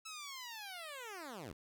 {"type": "linear sweep", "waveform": "10% pulse", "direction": "down", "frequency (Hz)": [1318.5, 61.5], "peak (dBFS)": -37, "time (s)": [0.05, 1.53], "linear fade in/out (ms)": 10, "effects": []}